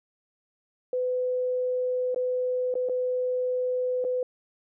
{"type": "tone with dropouts", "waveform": "sine", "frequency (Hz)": 503, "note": "B4", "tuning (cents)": 32, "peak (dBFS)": -24, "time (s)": [0.93, 4.23], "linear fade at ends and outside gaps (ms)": 2, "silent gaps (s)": [[2.146, 2.16], [2.741, 2.753], [2.888, 2.895], [4.042, 4.048]], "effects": []}